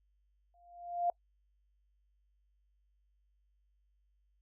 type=tone with exponential growth; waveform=sine; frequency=698 Hz; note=F5; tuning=1 cent flat; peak=-26 dBFS; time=0.54-1.1 s; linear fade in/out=2 ms; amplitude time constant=120 ms; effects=noise-tail reverb RT60 0.1 s tail -25 dB re dry + added 50 Hz sine -70 dBFS peak until 4.41 s